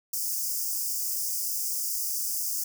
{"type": "high-pass noise", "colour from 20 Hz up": "white", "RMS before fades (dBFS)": -30, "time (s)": [0.13, 2.64], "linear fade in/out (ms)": 5, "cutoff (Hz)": 4900, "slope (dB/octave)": 96, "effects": []}